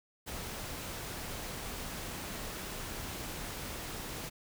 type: noise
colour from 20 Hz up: pink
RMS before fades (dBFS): -41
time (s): 0.26-4.3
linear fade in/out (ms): 20
effects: none